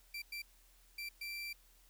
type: tone bursts at uneven times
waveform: 30% pulse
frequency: 2349 Hz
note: D7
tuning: in tune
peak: -39 dBFS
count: 4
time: 0.14-0.22 / 0.32-0.42 / 0.98-1.09 / 1.21-1.53 s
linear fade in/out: 5 ms
effects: added 41 Hz sine -65 dBFS peak until 1.89 s + white hiss -68 dBFS RMS until 1.89 s